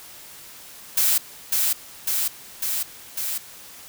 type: noise with echo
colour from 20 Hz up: blue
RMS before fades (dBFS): -19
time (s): 0.97-1.18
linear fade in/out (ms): 5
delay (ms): 550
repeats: 4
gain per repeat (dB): -2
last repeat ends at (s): 3.38
effects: white hiss -43 dBFS RMS until 3.88 s